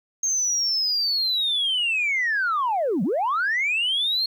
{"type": "linear two-way sweep", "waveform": "sine", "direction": "down then up", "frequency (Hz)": [6440, 163.1, 4302], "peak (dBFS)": -19, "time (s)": [0.23, 4.26], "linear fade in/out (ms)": 5, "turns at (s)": 3.03, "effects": ["tanh soft clip ceiling -17 dBFS", "10-bit"]}